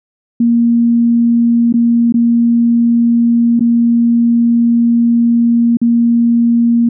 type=tone with dropouts; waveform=sine; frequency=234.7 Hz; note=A#3; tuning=12 cents sharp; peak=-7 dBFS; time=0.4-6.89 s; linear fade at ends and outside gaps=5 ms; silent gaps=1.726-1.739 / 2.124-2.141 / 3.595-3.606 / 5.771-5.815 s; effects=none